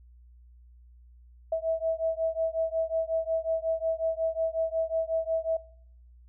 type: beating tone pair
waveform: sine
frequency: 648 / 653.5 Hz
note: E5 / E5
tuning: -30 / -15 cents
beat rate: 5.5 Hz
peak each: -29 dBFS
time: 1.52-5.57 s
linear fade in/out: 5 ms
effects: noise-tail reverb RT60 0.7 s tail -22 dB re dry + added 60 Hz sine -51 dBFS peak until 6.28 s